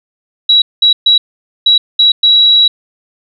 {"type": "tone bursts at uneven times", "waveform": "sine", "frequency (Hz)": 3890, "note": "B7", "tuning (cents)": -27, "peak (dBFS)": -4, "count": 6, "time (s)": [[0.49, 0.62], [0.82, 0.93], [1.06, 1.18], [1.66, 1.78], [1.99, 2.12], [2.23, 2.68]], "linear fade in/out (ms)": 5, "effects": []}